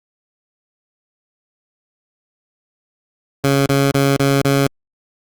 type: tone bursts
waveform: 15% pulse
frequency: 138.59 Hz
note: C#3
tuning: in tune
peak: -6 dBFS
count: 5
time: 3.44-4.668 s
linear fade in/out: 2 ms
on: 220 ms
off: 32 ms
effects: Opus 48 kbps